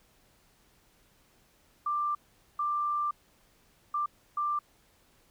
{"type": "tone bursts at uneven times", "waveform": "sine", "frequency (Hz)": 1183, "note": "D6", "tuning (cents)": 12, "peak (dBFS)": -27, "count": 4, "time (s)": [[1.86, 2.15], [2.59, 3.11], [3.94, 4.06], [4.37, 4.59]], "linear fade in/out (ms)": 5, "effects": ["pink hiss -65 dBFS RMS until 5.3 s"]}